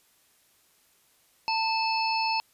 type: harmonic tone with a mistuned harmonic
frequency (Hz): 872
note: A5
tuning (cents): -16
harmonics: 1 / 3 / 5 / 6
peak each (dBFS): -26 / -31 / -33 / -34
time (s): 1.48-2.4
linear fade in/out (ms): 0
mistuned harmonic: 1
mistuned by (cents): +48
effects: white hiss -64 dBFS RMS until 2.53 s + resampled to 32000 Hz